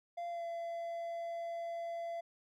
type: tone with pitch glide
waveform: triangle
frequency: 690 to 677.4 Hz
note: F5 to E5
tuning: -21 to +47 cents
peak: -36 dBFS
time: 0.17-2.21 s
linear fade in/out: 10 ms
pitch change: -32 cents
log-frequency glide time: 0.29-0.44 s
effects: none